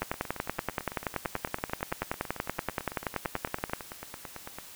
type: two click trains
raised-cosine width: 0.5 ms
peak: -13 / -23 dBFS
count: 40 / 42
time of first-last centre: 0.02-3.734 / 0.03-4.586 s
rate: 10.5 / 9 Hz
effects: white hiss -48 dBFS RMS until 4.75 s